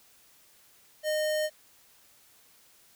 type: tone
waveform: square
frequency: 614 Hz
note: D#5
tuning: 23 cents flat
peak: -27 dBFS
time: 1.03-1.5 s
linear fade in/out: 50 ms
effects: white hiss -60 dBFS RMS until 2.95 s